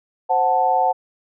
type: chord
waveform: sine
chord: F# diminished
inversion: second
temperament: equal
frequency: 523.3 / 740 / 880 Hz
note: C5 / F#5 / A5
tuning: 0 / 0 / 0 cents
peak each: -23 / -17 / -19 dBFS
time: 0.29-0.93 s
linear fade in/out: 20 ms
effects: none